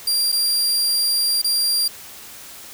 sawtooth tone with dropouts, 4760 Hz, D8, 22 cents sharp, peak -14 dBFS, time 0.07-1.88 s, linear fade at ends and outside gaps 5 ms, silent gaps 0.319-0.325 / 1.418-1.443 s, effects white hiss -39 dBFS RMS until 2.73 s

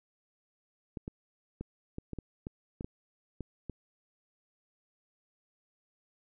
clicks, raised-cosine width 3 ms, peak -25 dBFS, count 11, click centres 0.972 / 1.079 / 1.61 / 1.984 / 2.133 / 2.187 / 2.469 / 2.809 / 2.845 / 3.407 / 3.697 s, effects none

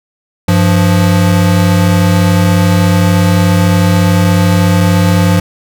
square tone pair together, 98 / 174.62 Hz, G2 / F3, 0 / 0 cents, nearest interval minor seventh, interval 1000 cents, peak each -10 dBFS, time 0.48-5.4 s, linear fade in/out 5 ms, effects none

